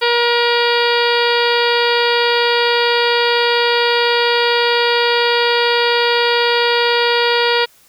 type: harmonic tone with a mistuned harmonic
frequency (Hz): 475.7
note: A#4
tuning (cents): +35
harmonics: 1 / 2 / 3 / 4 / 5 / 6 / 7 / 8 / 9 / 10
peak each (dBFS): -16 / -19 / -21 / -22 / -23 / -24 / -24 / -25 / -26 / -26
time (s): 0.01-7.66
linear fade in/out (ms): 20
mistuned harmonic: 9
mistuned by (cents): +28
effects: white hiss -50 dBFS RMS until 7.88 s